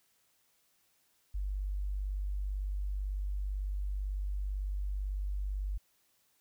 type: tone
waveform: sine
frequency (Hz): 49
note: G1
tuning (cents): 0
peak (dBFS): -32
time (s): 1.34-5.78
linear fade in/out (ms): 10
effects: white hiss -72 dBFS RMS until 6.4 s